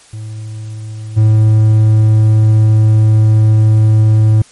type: tone with level steps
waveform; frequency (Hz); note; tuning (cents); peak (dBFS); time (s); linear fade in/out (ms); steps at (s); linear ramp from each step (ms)
triangle; 108.7; A2; -21; -20 / -3; 0.13-4.42; 5; 1.16; 20
effects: white hiss -43 dBFS RMS until 4.51 s + MP3 48 kbps